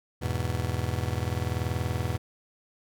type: chord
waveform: 40% pulse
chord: E major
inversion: none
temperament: just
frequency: 82.41 / 103.01 / 123.61 Hz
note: E2 / G#2 / B2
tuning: 0 / -14 / +2 cents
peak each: -31 dBFS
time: 0.21-2.18 s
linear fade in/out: 20 ms
effects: none